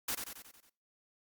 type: noise with echo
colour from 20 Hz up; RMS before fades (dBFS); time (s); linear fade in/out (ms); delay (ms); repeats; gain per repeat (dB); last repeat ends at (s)
white; -35; 0.08-0.15; 5; 91; 6; -5; 0.696
effects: noise-tail reverb RT60 0.4 s tail -23 dB re dry + Opus 48 kbps